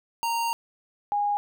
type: tone pair in turn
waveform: square / sine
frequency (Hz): 927 / 820.9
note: A#5 / G#5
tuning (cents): -10 / -20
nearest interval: major second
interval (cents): 210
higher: first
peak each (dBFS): -25 / -22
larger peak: second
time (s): 0.23-0.53 / 1.12-1.37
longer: first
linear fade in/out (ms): 0
effects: none